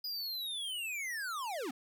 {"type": "linear sweep", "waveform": "square", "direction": "down", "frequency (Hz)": [4978, 230.4], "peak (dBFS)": -37, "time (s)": [0.04, 1.71], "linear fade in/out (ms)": 5, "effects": []}